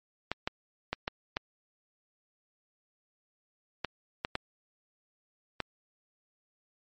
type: clicks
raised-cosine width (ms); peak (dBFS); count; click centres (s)
0.3; -14; 9; 0.316 / 0.475 / 0.93 / 1.079 / 1.369 / 3.847 / 4.249 / 4.354 / 5.603
effects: MP3 32 kbps